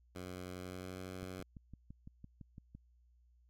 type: tone with pitch glide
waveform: 10% pulse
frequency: 91 to 92.64 Hz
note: F#2 to F#2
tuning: -28 to +3 cents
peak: -36 dBFS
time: 0.15-1.43 s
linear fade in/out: 5 ms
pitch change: +31 cents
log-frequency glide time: 0.57-0.97 s
type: click train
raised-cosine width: 5 ms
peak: -38 dBFS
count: 10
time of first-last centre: 1.23-2.75 s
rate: 5.92 Hz
effects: added 60 Hz sine -65 dBFS peak until 3.49 s